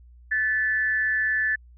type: tone with amplitude modulation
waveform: sine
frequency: 1746 Hz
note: A6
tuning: 14 cents flat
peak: -18 dBFS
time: 0.31-1.56 s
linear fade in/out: 10 ms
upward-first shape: sine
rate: 216 Hz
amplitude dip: 60%
effects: added 60 Hz sine -47 dBFS peak until 1.77 s